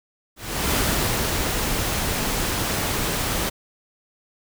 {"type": "noise with ADSR envelope", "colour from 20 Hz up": "pink", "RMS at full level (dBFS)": -21, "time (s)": [0.36, 3.5], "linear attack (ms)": 370, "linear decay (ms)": 600, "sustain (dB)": -3, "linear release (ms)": 15, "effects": []}